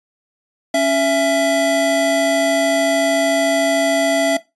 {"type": "tone pair together", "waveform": "square", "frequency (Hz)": [277.4, 665.1], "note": ["C#4", "E5"], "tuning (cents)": [1, 15], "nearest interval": "octave + minor third", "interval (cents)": 1514, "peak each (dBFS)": [-20, -15], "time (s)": [0.74, 4.37], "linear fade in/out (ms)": 5, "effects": ["noise-tail reverb RT60 0.2 s tail -17 dB re dry", "resampled to 24000 Hz"]}